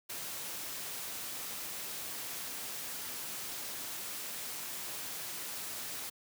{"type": "noise", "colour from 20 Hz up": "white", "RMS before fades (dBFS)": -41, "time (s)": [0.09, 6.1], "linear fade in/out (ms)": 10, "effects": ["high-pass 100 Hz 12 dB/octave"]}